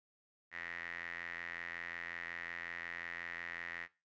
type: tone with band-pass filter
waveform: sawtooth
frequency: 85.5 Hz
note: F2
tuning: 36 cents flat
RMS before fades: -45 dBFS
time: 0.51-3.88 s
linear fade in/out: 50 ms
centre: 1900 Hz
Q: 8.5
effects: noise-tail reverb RT60 0.3 s tail -19 dB re dry + resampled to 16000 Hz